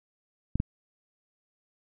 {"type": "clicks", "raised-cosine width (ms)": 5, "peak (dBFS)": -14, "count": 2, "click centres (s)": [0.556, 0.601], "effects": []}